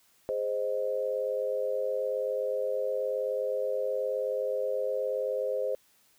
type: chord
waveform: sine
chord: Ab major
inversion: none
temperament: equal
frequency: 415.3 / 523.3 / 622.3 Hz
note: Ab4 / C5 / Eb5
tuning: 0 / 0 / 0 cents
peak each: -35 / -29 / -35 dBFS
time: 0.29-5.75 s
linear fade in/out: 0 ms
effects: white hiss -65 dBFS RMS until 6.18 s